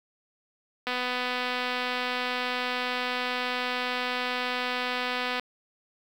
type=click train; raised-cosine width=0.3 ms; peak=-14 dBFS; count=1128; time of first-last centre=0.87-5.396 s; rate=249 Hz; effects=high-pass 200 Hz 12 dB/octave + 8-bit